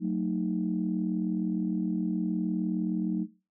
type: chord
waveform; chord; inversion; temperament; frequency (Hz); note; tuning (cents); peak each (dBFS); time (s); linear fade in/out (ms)
sine; D# diminished; first; equal with one note detuned; 185 / 224.4 / 311.1; F#3 / A3 / D#4; 0 / +34 / 0; -28 / -31 / -32; 0-3.27; 50
effects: noise-tail reverb RT60 0.3 s tail -19 dB re dry + tanh soft clip ceiling -17 dBFS